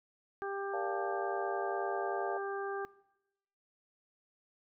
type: harmonic tone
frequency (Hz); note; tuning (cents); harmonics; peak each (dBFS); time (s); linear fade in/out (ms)
395.9; G4; +17; 1 / 2 / 3 / 4; -38 / -41 / -43 / -44; 0.42-2.85; 0
type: chord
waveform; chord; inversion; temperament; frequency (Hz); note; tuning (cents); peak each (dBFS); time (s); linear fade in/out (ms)
sine; Bb major seventh; none; just; 466.2 / 582.7 / 699.2 / 874.1; Bb4 / D5 / F5 / A5; 0 / -14 / +2 / -12; -43 / -42 / -38 / -42; 0.73-2.38; 10
effects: noise-tail reverb RT60 0.9 s tail -21 dB re dry